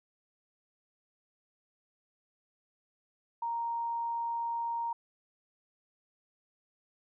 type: tone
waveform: sine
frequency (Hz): 932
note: A#5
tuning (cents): -1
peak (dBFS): -31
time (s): 3.42-4.93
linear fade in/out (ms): 5
effects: none